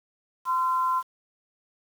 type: tone pair together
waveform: sine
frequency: 1030 / 1358.7 Hz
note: C6 / F6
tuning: -28 / -48 cents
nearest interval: perfect fourth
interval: 480 cents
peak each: -22 / -32 dBFS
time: 0.45-1.03 s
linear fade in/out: 50 ms
effects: 8-bit